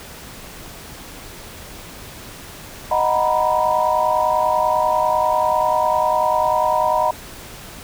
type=chord; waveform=sine; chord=B major seventh; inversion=first; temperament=equal with one note detuned; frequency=622.3 / 740 / 937.7 / 987.8 Hz; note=D#5 / F#5 / A#5 / B5; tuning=0 / 0 / +10 / 0 cents; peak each=-20 / -22 / -20 / -20 dBFS; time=2.91-7.11 s; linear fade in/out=5 ms; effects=pink hiss -37 dBFS RMS until 7.83 s